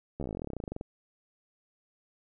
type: slowing click train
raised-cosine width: 2 ms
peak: -23 dBFS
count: 24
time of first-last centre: 0.2-0.811 s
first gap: 13 ms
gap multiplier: 1.06
effects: none